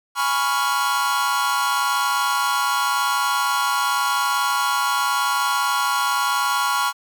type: chord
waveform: 45% pulse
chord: C# dominant seventh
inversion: second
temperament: equal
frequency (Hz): 830.6 / 987.8 / 1108.7 / 1396.9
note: G#5 / B5 / C#6 / E#6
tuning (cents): 0 / 0 / 0 / 0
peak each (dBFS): -28 / -24 / -23 / -24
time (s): 0.15-6.93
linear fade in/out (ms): 50
effects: none